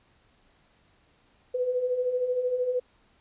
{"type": "beating tone pair", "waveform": "sine", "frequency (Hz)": [488.4, 501.4], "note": ["B4", "B4"], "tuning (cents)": [-19, 26], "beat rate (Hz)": 13, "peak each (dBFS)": [-33, -25], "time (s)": [1.54, 2.8], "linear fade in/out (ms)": 10, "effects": ["pink hiss -64 dBFS RMS until 3.2 s", "resampled to 8000 Hz"]}